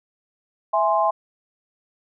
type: chord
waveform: sine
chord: E augmented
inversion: none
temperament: equal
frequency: 659.3 / 830.6 / 1046.5 Hz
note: E5 / G#5 / B#5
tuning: 0 / 0 / 0 cents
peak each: -21 dBFS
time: 0.73-1.11 s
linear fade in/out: 10 ms
effects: none